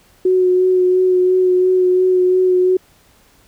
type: tone with vibrato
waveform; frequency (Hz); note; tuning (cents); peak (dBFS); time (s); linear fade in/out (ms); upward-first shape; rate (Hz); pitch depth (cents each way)
sine; 367.5; F#4; -12; -10; 0.25-2.77; 5; sine; 2.9; 17
effects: pink hiss -52 dBFS RMS until 3.47 s